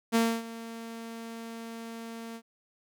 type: tone with ADSR envelope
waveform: sawtooth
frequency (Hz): 228.6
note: A#3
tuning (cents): -34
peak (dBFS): -17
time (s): 0.12-2.42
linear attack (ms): 33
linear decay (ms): 270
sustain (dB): -18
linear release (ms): 67
effects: none